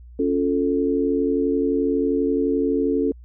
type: chord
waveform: sine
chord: Db augmented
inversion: none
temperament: equal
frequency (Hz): 277.2 / 349.2 / 440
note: Db4 / F4 / A4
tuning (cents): 0 / 0 / 0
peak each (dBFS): -21 / -25 / -22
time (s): 0.19-3.12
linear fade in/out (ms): 5
effects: added 60 Hz sine -40 dBFS peak until 3.24 s

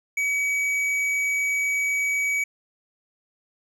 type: tone with tanh clipping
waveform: triangle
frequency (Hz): 2272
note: C#7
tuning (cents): +42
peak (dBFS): -23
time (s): 0.17-2.44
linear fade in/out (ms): 5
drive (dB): 13
effects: none

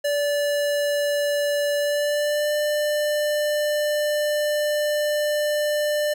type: tone with pitch glide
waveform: square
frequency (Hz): 580 to 595.6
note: D5 to D5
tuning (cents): -22 to +24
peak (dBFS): -21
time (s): 0.04-6.14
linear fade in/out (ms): 10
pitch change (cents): +46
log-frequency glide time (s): 1.77-2.53
effects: none

